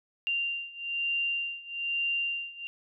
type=beating tone pair; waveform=sine; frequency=2780 / 2781.1 Hz; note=F7 / F7; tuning=-9 / -8 cents; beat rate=1.1 Hz; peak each=-33 / -31 dBFS; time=0.27-2.67 s; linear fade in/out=0 ms; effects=none